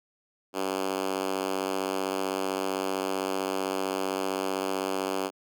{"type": "tone with high-pass filter", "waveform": "5% pulse", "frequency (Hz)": 95.6, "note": "G2", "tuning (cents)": -43, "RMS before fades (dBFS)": -30, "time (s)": [0.53, 5.31], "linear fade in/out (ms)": 50, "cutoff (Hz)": 310, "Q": 1.7, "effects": []}